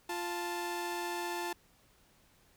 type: tone pair together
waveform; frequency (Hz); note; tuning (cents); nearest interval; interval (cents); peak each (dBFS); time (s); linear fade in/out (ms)
sawtooth; 349 / 880; F4 / A5; -1 / 0; octave + major third; 1601; -34 / -34; 0.09-1.53; 5
effects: pink hiss -66 dBFS RMS until 2.56 s